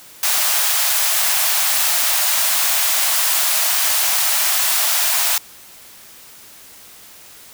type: high-pass noise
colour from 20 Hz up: white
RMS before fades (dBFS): -17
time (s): 0.23-5.38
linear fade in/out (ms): 2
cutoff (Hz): 600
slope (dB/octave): 96
effects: white hiss -42 dBFS RMS until 7.53 s

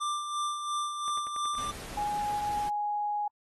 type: tone with tremolo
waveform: square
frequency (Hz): 1184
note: D6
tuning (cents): +14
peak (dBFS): -29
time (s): 0-1.72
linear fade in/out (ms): 20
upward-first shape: sine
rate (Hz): 2.9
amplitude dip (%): 50
type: click train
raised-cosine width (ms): 0.5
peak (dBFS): -34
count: 14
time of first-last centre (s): 1.08-2.306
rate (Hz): 10.6
type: noise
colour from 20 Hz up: pink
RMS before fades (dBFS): -43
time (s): 1.58-2.69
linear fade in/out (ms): 0
type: tone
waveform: sine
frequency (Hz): 830.6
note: G#5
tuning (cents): 0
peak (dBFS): -28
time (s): 1.97-3.28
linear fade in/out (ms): 5
effects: AAC 32 kbps

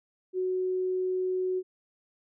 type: tone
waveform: sine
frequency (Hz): 370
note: F#4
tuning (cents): 0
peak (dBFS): -26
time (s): 0.33-1.63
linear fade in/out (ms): 50
effects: none

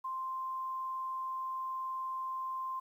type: tone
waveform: sine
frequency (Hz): 1046.5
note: C6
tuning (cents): 0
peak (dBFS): -35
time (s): 0.04-2.8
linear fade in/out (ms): 10
effects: 11-bit

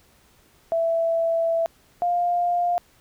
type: tone pair in turn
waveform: sine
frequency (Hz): 663 / 702.4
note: E5 / F5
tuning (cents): +10 / +10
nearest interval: minor second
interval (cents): 100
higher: second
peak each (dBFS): -19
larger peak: neither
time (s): 0.72-1.66 / 2.02-2.78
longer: first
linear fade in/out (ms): 0
effects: pink hiss -58 dBFS RMS until 3 s

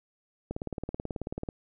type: click train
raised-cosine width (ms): 2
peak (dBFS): -20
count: 19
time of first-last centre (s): 0.51-1.488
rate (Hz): 18.4
effects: none

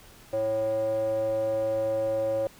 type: tone with band-pass filter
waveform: square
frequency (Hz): 110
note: A2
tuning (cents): 0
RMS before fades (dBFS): -27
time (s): 0.33-2.47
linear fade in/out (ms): 0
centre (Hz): 550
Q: 7.7
effects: pink hiss -52 dBFS RMS until 2.59 s

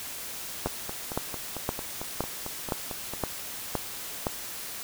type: two click trains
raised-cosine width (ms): 1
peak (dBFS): -12 / -20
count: 8 / 12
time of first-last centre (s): 0.66-4.268 / 0.67-3.136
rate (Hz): 1.94 / 4.46
effects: white hiss -38 dBFS RMS until 4.83 s

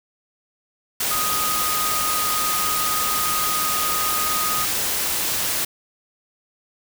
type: tone in noise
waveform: sine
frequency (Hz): 1244.5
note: D#6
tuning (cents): 0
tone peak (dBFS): -24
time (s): 1.11-4.65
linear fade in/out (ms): 5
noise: white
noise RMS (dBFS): -23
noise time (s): 1-5.65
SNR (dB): -4
effects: none

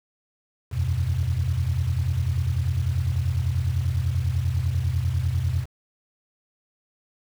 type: chord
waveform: sine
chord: E suspended second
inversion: none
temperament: equal with one note detuned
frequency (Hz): 82.41 / 92.5 / 125.85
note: E2 / F#2 / B2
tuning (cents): 0 / 0 / +33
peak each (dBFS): -25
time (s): 0.71-5.66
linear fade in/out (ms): 50
effects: tanh soft clip ceiling -12 dBFS + 7-bit

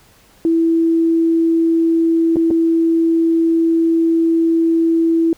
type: tone with dropouts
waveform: sine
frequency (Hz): 329.6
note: E4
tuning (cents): 0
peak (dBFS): -11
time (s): 0.45-5.33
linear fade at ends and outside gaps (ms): 1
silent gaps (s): 2.359-2.367 / 2.505-2.51
effects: pink hiss -50 dBFS RMS until 5.37 s

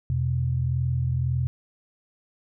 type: tone pair together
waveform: sine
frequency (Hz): 85 / 126.88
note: F2 / B2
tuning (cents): -46 / +47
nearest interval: perfect fifth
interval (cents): 693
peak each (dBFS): -27 / -23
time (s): 0.1-1.47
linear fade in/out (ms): 0
effects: none

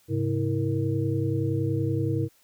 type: tone cluster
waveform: sine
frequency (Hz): 105.2 / 135.8 / 323.4 / 466.1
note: G#2 / C#3 / E4 / A#4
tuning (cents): +23 / -35 / -33 / 0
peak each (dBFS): -27 / -28 / -29 / -32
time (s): 0.08-2.29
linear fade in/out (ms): 50
effects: white hiss -62 dBFS RMS until 2.43 s

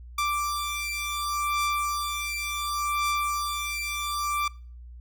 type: beating tone pair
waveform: sawtooth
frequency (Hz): 1174.7 / 1175.39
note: D6 / D6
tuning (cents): 0 / +1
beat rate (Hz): 0.69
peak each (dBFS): -26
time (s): 0.18-4.48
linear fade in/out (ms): 5
effects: noise-tail reverb RT60 0.4 s tail -22 dB re dry + added 60 Hz sine -41 dBFS peak until 5 s

